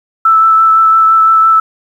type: tone with vibrato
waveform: sine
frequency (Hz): 1318.5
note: E6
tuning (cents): 0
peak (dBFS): -4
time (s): 0.25-1.6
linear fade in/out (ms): 5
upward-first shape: triangle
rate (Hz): 5.9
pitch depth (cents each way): 14
effects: 7-bit